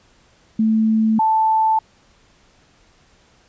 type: tone pair in turn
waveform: sine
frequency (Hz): 220 / 880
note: A3 / A5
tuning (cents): 0 / 0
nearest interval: 2 octaves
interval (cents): 2400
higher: second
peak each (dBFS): -13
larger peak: neither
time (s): 0.59-1.19 / 1.19-1.79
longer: neither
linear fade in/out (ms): 5
effects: pink hiss -55 dBFS RMS until 3.48 s + resampled to 16000 Hz